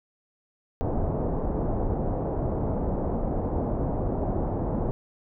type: low-pass noise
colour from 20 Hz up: pink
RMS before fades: -27 dBFS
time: 0.81-4.91 s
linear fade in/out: 0 ms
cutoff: 780 Hz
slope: 24 dB/octave
effects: none